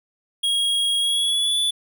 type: tone with pitch glide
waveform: square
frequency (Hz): 3290 to 3462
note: G#7 to A7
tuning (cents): -17 to -29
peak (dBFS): -19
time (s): 0.43-1.71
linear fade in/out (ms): 10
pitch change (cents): +88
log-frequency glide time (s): 1.01-1.58
effects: none